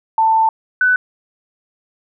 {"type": "tone pair in turn", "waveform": "sine", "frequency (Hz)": [889, 1498.9], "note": ["A5", "F#6"], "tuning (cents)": [18, 22], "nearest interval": "major sixth", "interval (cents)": 904, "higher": "second", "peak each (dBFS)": -10, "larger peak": "neither", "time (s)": [[0.18, 0.49], [0.81, 0.96]], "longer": "first", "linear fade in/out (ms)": 2, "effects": []}